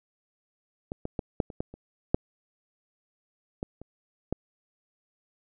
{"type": "clicks", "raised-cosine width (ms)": 2, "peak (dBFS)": [-20, -19, -16, -10, -28, -16, -30, -7, -18, -29, -14], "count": 11, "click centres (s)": [0.919, 1.054, 1.192, 1.402, 1.502, 1.605, 1.74, 2.145, 3.629, 3.816, 4.326], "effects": []}